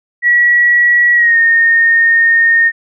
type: tone with pitch glide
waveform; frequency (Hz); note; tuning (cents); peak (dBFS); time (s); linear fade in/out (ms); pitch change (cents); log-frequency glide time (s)
sine; 1928 to 1839.9; B6 to A#6; -42 to -23; -6; 0.22-2.72; 50; -81; 1.14-1.37
effects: none